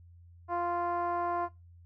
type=tone with low-pass filter; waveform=10% pulse; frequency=348.1 Hz; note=F4; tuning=6 cents flat; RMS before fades=-32 dBFS; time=0.48-1.49 s; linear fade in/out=50 ms; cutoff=900 Hz; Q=2.6; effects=noise-tail reverb RT60 0.2 s tail -18 dB re dry + added 86 Hz sine -52 dBFS peak until 1.85 s